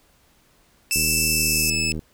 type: tone with pitch glide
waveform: 20% pulse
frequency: 2642 to 2613 Hz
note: E7 to E7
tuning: +3 to -16 cents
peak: -16 dBFS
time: 0.91-1.92 s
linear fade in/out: 0 ms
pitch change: -19 cents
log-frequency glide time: 1.32-1.78 s
type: band-pass noise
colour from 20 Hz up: white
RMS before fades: -25 dBFS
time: 0.92-1.7 s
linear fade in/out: 2 ms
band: 5100 to 14000 Hz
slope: 96 dB/octave
type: click train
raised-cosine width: 3 ms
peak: -18 dBFS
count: 82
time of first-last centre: 0.96-1.992 s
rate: 78.5 Hz
effects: pink hiss -59 dBFS RMS until 2.13 s